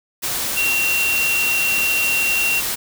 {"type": "tone in noise", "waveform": "sine", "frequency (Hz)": 2742, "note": "F7", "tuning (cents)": -32, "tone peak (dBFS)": -17, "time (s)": [0.56, 2.61], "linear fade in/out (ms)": 20, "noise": "white", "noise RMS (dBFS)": -23, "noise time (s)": [0.22, 2.76], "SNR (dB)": 3, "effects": []}